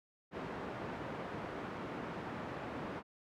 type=band-pass noise; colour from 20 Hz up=pink; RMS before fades=-43 dBFS; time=0.31-3.03 s; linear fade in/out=50 ms; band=150 to 1500 Hz; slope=12 dB/octave; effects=none